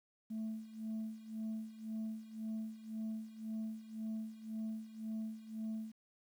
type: tone with tremolo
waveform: sine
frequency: 220 Hz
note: A3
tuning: in tune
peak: -35 dBFS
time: 0.3-5.92 s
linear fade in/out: 10 ms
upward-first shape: sine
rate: 1.9 Hz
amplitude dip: 85%
effects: tanh soft clip ceiling -36 dBFS + 11-bit